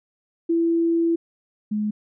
sine tone pair in turn, 334 / 211.1 Hz, E4 / G#3, +23 / +29 cents, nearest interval minor sixth, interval 794 cents, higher first, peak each -17 / -21 dBFS, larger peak first, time 0.49-1.16 / 1.71-1.91 s, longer first, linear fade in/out 10 ms, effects none

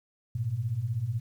sine beating tone pair, 103.7 / 119.7 Hz, G#2 / A#2, -2 / +46 cents, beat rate 16 Hz, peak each -33 / -29 dBFS, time 0.35-1.2 s, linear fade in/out 5 ms, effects 10-bit

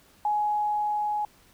sine tone with level ramp, 838 Hz, G#5, 15 cents sharp, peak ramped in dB -22 to -25 dBFS, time 0.25-1.25 s, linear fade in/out 2 ms, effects pink hiss -58 dBFS RMS until 1.53 s

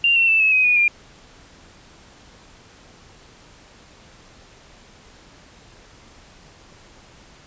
sine tone with pitch steps, 2780 / 2713 / 2648 / 2585 / 2523 / 2462 / 2403 Hz, F7 / E7 / E7 / E7 / D#7 / D#7 / D7, -9 / +49 / +7 / -34 / +23 / -19 / +39 cents, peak -13 dBFS, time 0.04-0.88 s, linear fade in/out 2 ms, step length 120 ms, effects pink hiss -48 dBFS RMS until 7.46 s + resampled to 16000 Hz

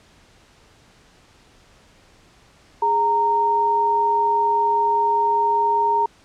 sine tone pair together, 415.3 / 925.1 Hz, G#4 / A#5, 0 / -13 cents, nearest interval octave + major second, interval 1387 cents, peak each -25 / -16 dBFS, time 2.82-6.06 s, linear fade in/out 5 ms, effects pink hiss -53 dBFS RMS until 6.24 s + low-pass 7000 Hz 12 dB/octave

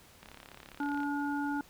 click train, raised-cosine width 0.3 ms, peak -32 dBFS, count 29, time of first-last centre 0.23-1.032 s, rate 34.9 Hz
harmonic tone, 287.1 Hz, D4, 39 cents flat, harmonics 1 / 3 / 5, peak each -32 / -37 / -39 dBFS, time 0.8-1.61 s, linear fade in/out 2 ms
effects pink hiss -58 dBFS RMS until 1.69 s

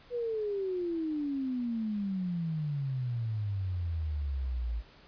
sine exponential sweep, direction down, 493.9 to 54.4 Hz, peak -30 dBFS, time 0.1-4.83 s, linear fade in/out 50 ms, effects pink hiss -57 dBFS RMS until 5.07 s + resampled to 11025 Hz

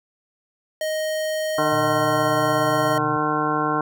square tone, 624 Hz, D#5, 5 cents sharp, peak -23 dBFS, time 0.81-2.98 s, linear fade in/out 2 ms
harmonic tone, 151.8 Hz, D#3, 42 cents flat, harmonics 1 / 2 / 3 / 4 / 5 / 6 / 7 / 9 / 10, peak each -31 / -26 / -28 / -34 / -27 / -33 / -24 / -27 / -34 dBFS, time 1.58-3.81 s, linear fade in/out 2 ms
sine tone with pitch glide, 117.3 to 125.72 Hz, A#2 to B2, +11 to +31 cents, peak -30 dBFS, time 1.72-3.17 s, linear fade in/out 5 ms, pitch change +120 cents, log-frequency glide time 1.97-2.8 s
effects none

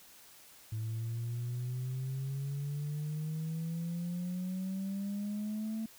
sine exponential sweep, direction up, 109.1 to 223.2 Hz, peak -32 dBFS, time 0.72-5.86 s, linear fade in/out 5 ms, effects tanh soft clip ceiling -32 dBFS + white hiss -57 dBFS RMS until 5.98 s

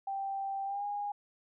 sine tone with pitch glide, 784 to 818.7 Hz, G5 to G#5, 0 to -25 cents, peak -33 dBFS, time 0.07-1.12 s, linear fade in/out 5 ms, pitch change +75 cents, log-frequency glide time 0.65-0.85 s, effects none

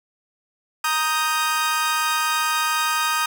sawtooth chord, Eb major, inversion second, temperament equal, 932.3 / 1244.5 / 1568 Hz, Bb5 / Eb6 / G6, 0 / 0 / 0 cents, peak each -22 / -18 / -23 dBFS, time 0.84-3.26 s, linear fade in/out 5 ms, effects none

